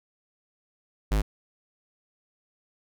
square tone, 51.9 Hz, G#1, in tune, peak -22 dBFS, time 1.11-1.22 s, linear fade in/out 10 ms, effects none

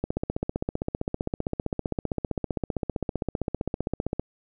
click train, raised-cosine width 2 ms, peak -13 dBFS, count 65, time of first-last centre 0.04-4.196 s, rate 15.4 Hz, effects none

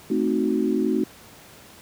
sine chord, A diminished seventh, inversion none, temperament equal, 220 / 261.6 / 311.1 / 370 Hz, A3 / C4 / Eb4 / Gb4, 0 / 0 / 0 / 0 cents, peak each -25 dBFS, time 0.1-1.04 s, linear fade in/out 5 ms, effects pink hiss -47 dBFS RMS until 1.81 s + high-pass 80 Hz 12 dB/octave

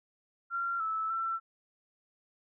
sine tone with pitch steps, 1377 / 1309 / 1342 Hz, F6 / E6 / E6, -25 / -13 / +31 cents, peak -30 dBFS, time 0.5-1.4 s, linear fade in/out 50 ms, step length 300 ms, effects none

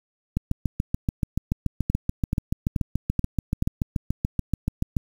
two click trains, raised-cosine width 5 ms, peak -10 / -9 dBFS, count 33 / 5, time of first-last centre 0.37-4.968 / 1.9-3.624 s, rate 6.96 / 2.32 Hz, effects 7-bit

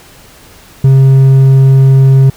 sine tone with hard clipping, 134.3 Hz, C3, 46 cents sharp, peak -3 dBFS, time 0.84-2.3 s, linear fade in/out 5 ms, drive 3 dB, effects pink hiss -38 dBFS RMS until 2.36 s

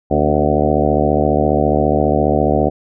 harmonic tone with a mistuned harmonic, 74.7 Hz, D2, 30 cents sharp, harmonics 1 / 2 / 3 / 4 / 5 / 6 / 7 / 8 / 9 / 10, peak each -21 / -21 / -21 / -21 / -21 / -21 / -21 / -21 / -21 / -21 dBFS, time 0.1-2.7 s, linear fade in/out 20 ms, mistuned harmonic 4, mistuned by -46 cents, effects none

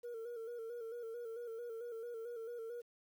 sine tone with vibrato, 465.3 Hz, A#4, 3 cents flat, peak -40 dBFS, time 0.03-2.82 s, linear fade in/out 20 ms, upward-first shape square, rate 4.5 Hz, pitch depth 52 cents each way, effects tanh soft clip ceiling -41 dBFS + 11-bit

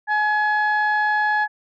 sine tone pair together, 846 / 1692 Hz, G#5 / G#6, +32 / +32 cents, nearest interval octave, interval 1200 cents, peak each -18 dBFS, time 0.07-1.48 s, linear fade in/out 50 ms, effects tanh soft clip ceiling -13 dBFS

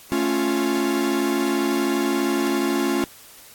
45% pulse chord, A augmented, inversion none, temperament equal, 220 / 277.2 / 349.2 Hz, A3 / C#4 / E#4, 0 / 0 / 0 cents, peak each -27 / -23 / -23 dBFS, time 0.12-3.04 s, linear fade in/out 0 ms, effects white hiss -46 dBFS RMS until 3.54 s + AAC 64 kbps

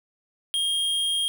square tone, 3233 Hz, G#7, 47 cents flat, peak -23 dBFS, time 0.54-1.28 s, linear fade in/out 0 ms, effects none

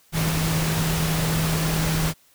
sine tone in noise, 160.4 Hz, E3, 47 cents flat, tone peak -22 dBFS, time 0.12-2.14 s, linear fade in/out 50 ms, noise pink, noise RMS -26 dBFS, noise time 0.12-2.14 s, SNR +1 dB, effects white hiss -58 dBFS RMS until 2.34 s

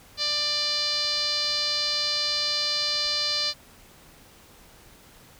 5% pulse tone with low-pass filter, 592 Hz, D5, 14 cents sharp, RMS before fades -26 dBFS, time 0.17-3.54 s, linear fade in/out 50 ms, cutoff 4500 Hz, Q 6.9, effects pink hiss -52 dBFS RMS until 5.39 s

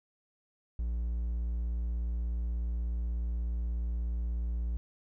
triangle tone, 58.3 Hz, A#1, 1 cent sharp, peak -28 dBFS, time 0.79-4.77 s, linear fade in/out 0 ms, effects none

